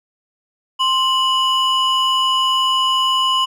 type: ring-modulated tone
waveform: triangle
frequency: 2000 Hz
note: B6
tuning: 21 cents sharp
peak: -9 dBFS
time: 0.79-3.46 s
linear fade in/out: 20 ms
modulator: 951 Hz
effects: none